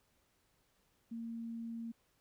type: tone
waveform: sine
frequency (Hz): 229.9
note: A#3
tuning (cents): -24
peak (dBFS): -40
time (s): 1.11-1.92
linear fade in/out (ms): 10
effects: pink hiss -75 dBFS RMS until 2.2 s